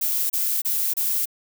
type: noise bursts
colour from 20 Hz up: violet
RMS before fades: -23 dBFS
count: 4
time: 0.01-1.257 s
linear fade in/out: 10 ms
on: 290 ms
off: 29 ms
effects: none